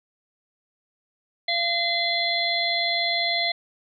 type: harmonic tone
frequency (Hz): 686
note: F5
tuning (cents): -31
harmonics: 1 / 3 / 5 / 6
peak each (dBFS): -28 / -26 / -28 / -26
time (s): 1.48-3.52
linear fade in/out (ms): 5
effects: none